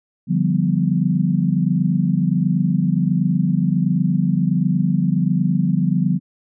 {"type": "chord", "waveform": "sine", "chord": "G dominant seventh", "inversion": "second", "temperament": "equal", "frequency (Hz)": [146.83, 174.61, 196, 246.9], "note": ["D3", "F3", "G3", "B3"], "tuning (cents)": [0, 0, 0, 0], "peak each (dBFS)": [-21, -18, -21, -24], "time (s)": [0.27, 6.2], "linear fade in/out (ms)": 50, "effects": []}